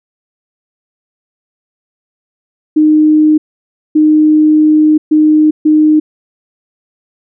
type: tone bursts at uneven times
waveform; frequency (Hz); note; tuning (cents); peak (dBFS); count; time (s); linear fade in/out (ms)
sine; 307.1; D#4; -23; -4; 4; 2.76-3.38 / 3.95-4.98 / 5.11-5.51 / 5.65-6; 10
effects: none